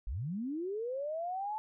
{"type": "linear sweep", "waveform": "sine", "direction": "up", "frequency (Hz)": [41, 876], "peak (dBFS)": -34, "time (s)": [0.07, 1.58], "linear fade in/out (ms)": 0, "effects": []}